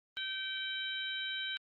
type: harmonic tone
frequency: 773 Hz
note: G5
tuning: 24 cents flat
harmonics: 2 / 3 / 4 / 5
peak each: -40 / -45 / -40 / -41 dBFS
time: 0.17-1.57 s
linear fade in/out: 0 ms
effects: Opus 24 kbps